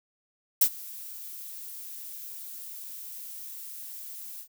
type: noise with ADSR envelope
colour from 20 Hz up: violet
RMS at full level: -18 dBFS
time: 0.61-4.48 s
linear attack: 7 ms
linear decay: 70 ms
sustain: -23 dB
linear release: 85 ms
effects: none